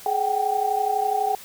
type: tone cluster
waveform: sine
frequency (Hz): 422.5 / 757 / 789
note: G#4 / F#5 / G5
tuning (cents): +30 / +39 / +11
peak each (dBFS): -28 / -24 / -23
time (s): 0.06-1.35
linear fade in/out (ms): 2
effects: white hiss -43 dBFS RMS until 1.44 s